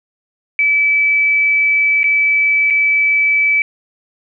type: tone with dropouts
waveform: sine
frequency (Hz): 2303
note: D7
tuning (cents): -34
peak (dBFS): -10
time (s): 0.59-3.62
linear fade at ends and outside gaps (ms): 1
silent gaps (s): 2.032-2.041 / 2.702-2.706
effects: none